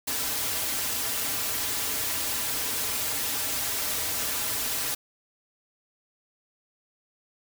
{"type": "noise with comb filter", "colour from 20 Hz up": "white", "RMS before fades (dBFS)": -29, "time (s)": [0.07, 4.95], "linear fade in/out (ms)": 10, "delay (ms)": 5.5, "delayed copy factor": -0.85, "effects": []}